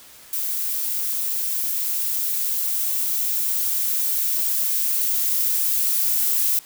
violet noise with level ramp, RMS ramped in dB -25 to -20 dBFS, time 0.33-6.59 s, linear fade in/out 0 ms, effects white hiss -46 dBFS RMS until 6.65 s

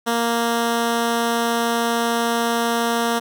10% pulse tone, 233.1 Hz, A#3, in tune, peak -10 dBFS, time 0.06-3.2 s, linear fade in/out 20 ms, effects none

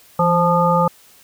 harmonic tone with a mistuned harmonic, 174.61 Hz, F3, in tune, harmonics 1 / 3 / 5 / 7, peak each -18 / -18 / -18 / -18 dBFS, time 0.19-0.88 s, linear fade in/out 5 ms, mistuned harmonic 1, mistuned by -56 cents, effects white hiss -49 dBFS RMS until 1.23 s

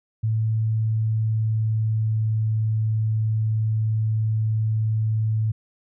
sine tone with pitch glide, 110.5 to 109.61 Hz, A2 to A2, +8 to -6 cents, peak -19 dBFS, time 0.23-5.52 s, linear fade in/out 10 ms, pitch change -14 cents, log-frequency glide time 0.52-2.39 s, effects none

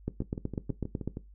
two click trains, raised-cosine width 3 ms, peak -23 / -18 dBFS, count 7 / 9, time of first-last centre 0.22-1.171 / 0.08-1.076 s, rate 6.31 / 8.03 Hz, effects noise-tail reverb RT60 0.2 s tail -17 dB re dry + added 50 Hz sine -50 dBFS peak until 1.34 s

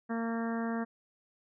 harmonic tone, 229.3 Hz, A#3, 28 cents flat, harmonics 1 / 2 / 3 / 4 / 5 / 6 / 7 / 8, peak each -32 / -40 / -41 / -45 / -45 / -47 / -45 / -48 dBFS, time 0.09-0.85 s, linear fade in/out 20 ms, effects none

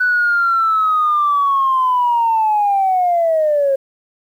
sine linear sweep, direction down, 1495 to 535 Hz, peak -11 dBFS, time 0-3.76 s, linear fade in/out 10 ms, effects tanh soft clip ceiling -7 dBFS + 8-bit

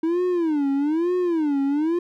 triangle tone with vibrato, 316 Hz, D#4, 27 cents sharp, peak -17 dBFS, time 0.03-1.99 s, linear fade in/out 5 ms, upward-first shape sine, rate 1.1 Hz, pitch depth 240 cents each way, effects none

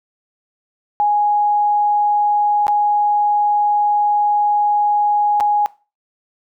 sine tone with dropouts, 830 Hz, G#5, 1 cent flat, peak -12 dBFS, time 1-5.66 s, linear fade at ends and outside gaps 0 ms, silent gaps 2.668-2.681 / 5.401-5.407 s, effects noise-tail reverb RT60 0.3 s tail -19 dB re dry

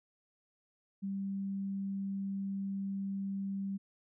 sine tone, 196 Hz, G3, in tune, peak -34 dBFS, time 1.02-3.78 s, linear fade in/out 20 ms, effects none

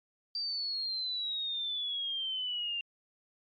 sine exponential sweep, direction down, 4699 to 2775 Hz, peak -32 dBFS, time 0.35-2.81 s, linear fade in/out 2 ms, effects MP3 32 kbps

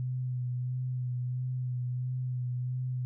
sine tone with vibrato, 125.7 Hz, B2, 31 cents sharp, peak -30 dBFS, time 0-3.05 s, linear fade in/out 0 ms, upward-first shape sine, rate 1.5 Hz, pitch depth 24 cents each way, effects none

